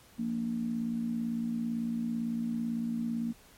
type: harmonic tone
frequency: 57.9 Hz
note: A#1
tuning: 11 cents flat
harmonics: 3 / 4 / 5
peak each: -41 / -30 / -43 dBFS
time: 0.18-3.33 s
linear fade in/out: 20 ms
effects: pink hiss -58 dBFS RMS until 3.57 s + MP3 64 kbps